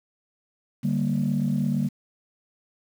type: chord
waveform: sine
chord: G minor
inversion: second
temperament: equal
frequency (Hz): 146.83 / 196 / 233.1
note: D3 / G3 / Bb3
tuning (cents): 0 / 0 / 0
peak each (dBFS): -25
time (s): 0.83-1.89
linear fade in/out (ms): 20
effects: tanh soft clip ceiling -15 dBFS + 8-bit